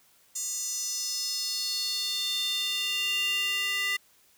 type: tone with high-pass filter sweep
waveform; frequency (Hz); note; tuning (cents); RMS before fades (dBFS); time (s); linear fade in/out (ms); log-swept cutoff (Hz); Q
square; 398.1; G4; +27; -30; 0.35-3.97; 10; 6900 to 2200; 4.7
effects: white hiss -62 dBFS RMS until 4.37 s